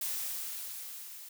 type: noise with level ramp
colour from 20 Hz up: blue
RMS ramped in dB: -34 to -48 dBFS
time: 0.01-1.29 s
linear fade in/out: 5 ms
effects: none